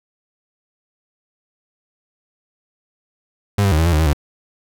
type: tone with pitch steps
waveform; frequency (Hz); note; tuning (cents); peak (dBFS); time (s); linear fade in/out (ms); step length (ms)
35% pulse; 101.2 / 98.2 / 77.2 / 81.3 / 85.9 / 76.3 / 80.1 / 73.3; G#2 / G2 / D#2 / E2 / F2 / D#2 / E2 / D2; -44 / +4 / -13 / -23 / -28 / -33 / -49 / -3; -11; 3.58-4.132; 5; 69
effects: none